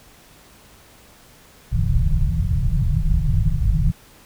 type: low-pass noise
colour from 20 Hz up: pink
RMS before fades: -18 dBFS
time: 1.71-3.92 s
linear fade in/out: 20 ms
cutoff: 170 Hz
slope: 96 dB/octave
effects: pink hiss -49 dBFS RMS until 4.25 s